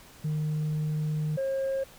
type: tone pair in turn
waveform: sine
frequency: 153.2 / 538.1 Hz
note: D#3 / C5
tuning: -27 / +48 cents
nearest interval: octave + minor seventh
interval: 2175 cents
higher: second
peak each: -24 dBFS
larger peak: neither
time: 0.24-1.37 / 1.37-1.84 s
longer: first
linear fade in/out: 10 ms
effects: tanh soft clip ceiling -25 dBFS + pink hiss -52 dBFS RMS until 1.98 s